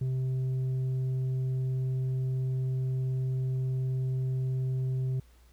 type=tone with tanh clipping; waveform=sine; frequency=129.9 Hz; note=C3; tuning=12 cents flat; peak=-28 dBFS; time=0.01-5.2 s; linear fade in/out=5 ms; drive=4 dB; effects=added 60 Hz sine -56 dBFS peak until 5.52 s + pink hiss -65 dBFS RMS until 5.52 s